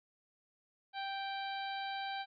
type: harmonic tone with a mistuned harmonic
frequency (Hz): 784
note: G5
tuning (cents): 0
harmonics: 1 / 2 / 3 / 4 / 5 / 6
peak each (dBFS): -39 / -45 / -49 / -49 / -48 / -55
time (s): 0.93-2.26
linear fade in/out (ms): 50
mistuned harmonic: 6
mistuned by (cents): -24
effects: none